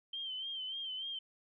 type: tone with vibrato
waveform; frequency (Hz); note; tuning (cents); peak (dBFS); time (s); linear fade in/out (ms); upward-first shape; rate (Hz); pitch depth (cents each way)
sine; 3122; G7; -8; -38; 0.13-1.19; 5; sine; 3.4; 60
effects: none